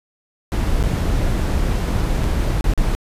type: noise with dropouts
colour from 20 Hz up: brown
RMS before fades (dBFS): -18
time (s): 0.52-2.95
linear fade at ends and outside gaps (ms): 0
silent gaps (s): 0.827-0.838 / 2.236-2.241 / 2.609-2.642 / 2.736-2.776
effects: resampled to 32000 Hz